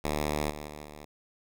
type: tone with level steps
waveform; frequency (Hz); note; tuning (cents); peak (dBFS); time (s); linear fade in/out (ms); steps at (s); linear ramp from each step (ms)
5% pulse; 74.8; D2; +32; -17 / -27 / -30 / -33; 0.04-1.05; 5; 0.5 / 0.67 / 0.84; 10
effects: none